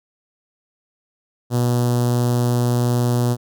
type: tone with notch filter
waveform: sawtooth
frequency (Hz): 121.5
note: B2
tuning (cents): -28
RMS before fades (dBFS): -18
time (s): 1.5-3.37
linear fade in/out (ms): 50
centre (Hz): 2200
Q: 0.52
effects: none